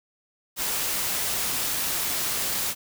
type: noise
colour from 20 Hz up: white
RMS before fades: -27 dBFS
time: 0.56-2.75 s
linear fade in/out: 50 ms
effects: none